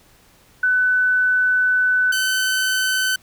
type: tone pair in turn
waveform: sine / sawtooth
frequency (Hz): 1500 / 1520.9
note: F#6 / F#6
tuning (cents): +23 / +47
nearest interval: unison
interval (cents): 24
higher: second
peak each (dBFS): -14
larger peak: neither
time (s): 0.63-2.12 / 2.12-3.16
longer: first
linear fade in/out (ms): 5
effects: pink hiss -53 dBFS RMS until 3.22 s